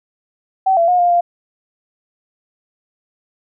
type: tone with pitch steps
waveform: sine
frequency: 764 / 676 / 719 / 703 / 696 Hz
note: G5 / E5 / F#5 / F5 / F5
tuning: -45 / +43 / -50 / +11 / -6 cents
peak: -10 dBFS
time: 0.66-1.21 s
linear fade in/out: 10 ms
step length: 110 ms
effects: none